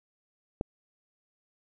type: click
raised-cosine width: 2 ms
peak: -16 dBFS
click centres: 0.611 s
effects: none